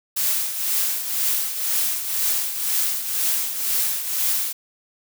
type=noise with tremolo; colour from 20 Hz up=blue; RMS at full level=-20 dBFS; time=0.16-4.53 s; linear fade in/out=10 ms; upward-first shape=triangle; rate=2 Hz; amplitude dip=65%; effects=none